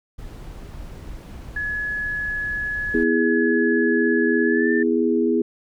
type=noise; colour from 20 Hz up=brown; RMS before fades=-36 dBFS; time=0.18-3.04 s; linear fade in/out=10 ms
type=tone with pitch glide; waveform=sine; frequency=1696 to 1778.3 Hz; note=G#6 to A6; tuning=+36 to +18 cents; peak=-23 dBFS; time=1.56-4.83 s; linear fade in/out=5 ms; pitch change=+82 cents; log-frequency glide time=4.43-4.72 s
type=chord; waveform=sine; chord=E major; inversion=second; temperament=equal with one note detuned; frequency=246.9 / 329.6 / 412.9 Hz; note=B3 / E4 / G#4; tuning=0 / 0 / -10 cents; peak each=-21 dBFS; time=2.94-5.42 s; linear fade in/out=5 ms
effects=none